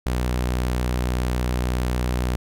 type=tone with vibrato; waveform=sawtooth; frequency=61.74 Hz; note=B1; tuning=in tune; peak=-17 dBFS; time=0.06-2.36 s; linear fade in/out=0 ms; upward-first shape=triangle; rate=7 Hz; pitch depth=11 cents each way; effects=none